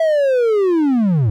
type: linear sweep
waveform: triangle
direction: down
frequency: 659.3 to 98 Hz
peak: -10 dBFS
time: 0-1.3 s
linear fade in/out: 5 ms
effects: none